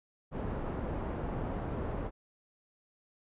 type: low-pass noise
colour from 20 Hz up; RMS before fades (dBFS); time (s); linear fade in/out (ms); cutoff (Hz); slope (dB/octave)
pink; -36; 0.31-2.11; 50; 860; 12
effects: resampled to 8000 Hz